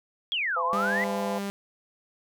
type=exponential two-way sweep; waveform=sine; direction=down then up; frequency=3400 to 974 to 2039 Hz; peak=-25 dBFS; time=0.32-1.04 s; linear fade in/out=0 ms; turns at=0.64 s
type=harmonic tone; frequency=170 Hz; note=F3; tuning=46 cents flat; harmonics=3 / 4 / 5 / 6; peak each=-32 / -34 / -36 / -38 dBFS; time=0.56-1.39 s; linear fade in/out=10 ms
type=tone; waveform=sawtooth; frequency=199.4 Hz; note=G3; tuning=30 cents sharp; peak=-26 dBFS; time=0.73-1.5 s; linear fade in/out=0 ms
effects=none